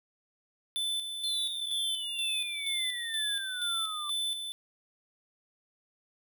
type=tone with tremolo; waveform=square; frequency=3516 Hz; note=A7; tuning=2 cents flat; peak=-30 dBFS; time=0.76-4.52 s; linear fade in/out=0 ms; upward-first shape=square; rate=2.1 Hz; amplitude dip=50%
type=exponential sweep; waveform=sine; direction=down; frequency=4198 to 1164 Hz; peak=-37 dBFS; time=1.24-4.1 s; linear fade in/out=5 ms
effects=none